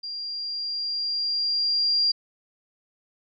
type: tone with level ramp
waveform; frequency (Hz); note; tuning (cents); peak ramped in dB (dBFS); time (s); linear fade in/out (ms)
sine; 4775; D8; +28; -31 to -18; 0.03-2.12; 10
effects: none